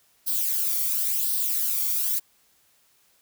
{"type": "noise with flanger", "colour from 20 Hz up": "violet", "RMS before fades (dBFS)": -25, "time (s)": [0.26, 2.2], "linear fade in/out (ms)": 20, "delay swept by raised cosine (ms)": [0.21, 0.9], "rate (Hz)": 0.94, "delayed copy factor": 0.55, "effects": ["white hiss -63 dBFS RMS until 3.21 s"]}